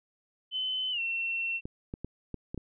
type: tone with pitch glide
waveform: sine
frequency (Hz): 3042 to 2710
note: F#7 to E7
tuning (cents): +47 to +47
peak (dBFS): -29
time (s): 0.51-1.61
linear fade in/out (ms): 50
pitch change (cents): -200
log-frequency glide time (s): 0.91-1
type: clicks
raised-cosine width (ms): 3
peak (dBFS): -23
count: 6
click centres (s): 1.655 / 1.939 / 2.046 / 2.343 / 2.545 / 2.577
effects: none